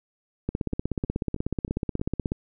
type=two click trains; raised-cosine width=3 ms; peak=-13 / -24 dBFS; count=31 / 5; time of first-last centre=0.49-2.319 / 0.73-1.996 s; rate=16.4 / 3.16 Hz; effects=none